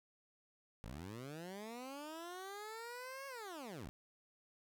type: linear two-way sweep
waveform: 15% pulse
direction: up then down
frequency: 49 to 555 to 49 Hz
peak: -40 dBFS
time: 0.84-3.89 s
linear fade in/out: 0 ms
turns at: 3.27 s
effects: none